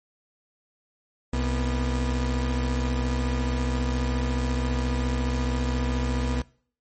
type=tone pair together; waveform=35% pulse; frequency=64.49 / 243.5 Hz; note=C2 / B3; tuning=-24 / -24 cents; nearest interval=octave + major seventh; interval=2300 cents; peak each=-23 / -28 dBFS; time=1.33-6.42 s; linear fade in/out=5 ms; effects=noise-tail reverb RT60 0.5 s tail -22 dB re dry + MP3 32 kbps